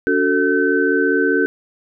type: tone cluster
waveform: sine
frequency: 285.8 / 370.6 / 445.9 / 1529 Hz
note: D4 / F#4 / A4 / G6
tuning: -47 / +3 / +23 / -44 cents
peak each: -19 dBFS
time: 0.07-1.46 s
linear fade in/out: 0 ms
effects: none